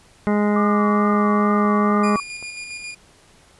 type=harmonic tone; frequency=207.7 Hz; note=G#3; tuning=in tune; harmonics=1 / 2 / 3 / 4 / 5 / 6 / 7 / 9 / 10; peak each=-17 / -23 / -27 / -29 / -31 / -33 / -34 / -36 / -37 dBFS; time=0.27-2.16 s; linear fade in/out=0 ms
type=tone with vibrato; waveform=sine; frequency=1174.7 Hz; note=D6; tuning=in tune; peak=-21 dBFS; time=0.56-2.2 s; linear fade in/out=2 ms; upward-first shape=triangle; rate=2.3 Hz; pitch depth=56 cents each way
type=click train; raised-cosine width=1 ms; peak=-26 dBFS; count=7; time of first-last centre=0.88-2.426 s; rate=3.88 Hz
type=tone with tremolo; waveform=sawtooth; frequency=2425 Hz; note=D#7; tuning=45 cents flat; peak=-26 dBFS; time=2.03-2.95 s; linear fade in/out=10 ms; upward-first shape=square; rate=7.4 Hz; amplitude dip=35%
effects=pink hiss -52 dBFS RMS until 3.59 s + resampled to 24000 Hz